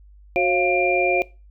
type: tone cluster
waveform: sine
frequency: 366.1 / 541 / 694 / 2387 Hz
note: F#4 / C#5 / F5 / D7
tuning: -18 / -42 / -11 / +28 cents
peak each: -22 dBFS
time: 0.36-1.22 s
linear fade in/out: 0 ms
effects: noise-tail reverb RT60 0.3 s tail -22 dB re dry + added 50 Hz sine -45 dBFS peak until 1.5 s